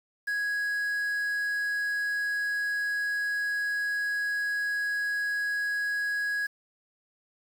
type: tone with quantisation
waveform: triangle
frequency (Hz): 1661.2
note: G#6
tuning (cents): 0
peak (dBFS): -25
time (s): 0.27-6.47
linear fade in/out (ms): 10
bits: 8
effects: none